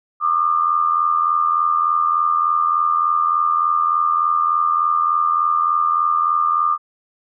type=tone with amplitude modulation; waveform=sine; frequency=1203 Hz; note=D6; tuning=41 cents sharp; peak=-11 dBFS; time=0.2-6.78 s; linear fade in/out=50 ms; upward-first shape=sine; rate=83.4 Hz; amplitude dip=70%; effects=none